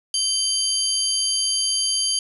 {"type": "tone cluster", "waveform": "sine", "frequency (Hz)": [3088, 4716, 6480, 10940], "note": ["G7", "D8", "G#8", "F9"], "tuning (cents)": [-27, 6, -43, -37], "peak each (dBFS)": [-25, -23, -27, -26], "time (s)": [0.14, 2.19], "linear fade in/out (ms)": 2, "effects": []}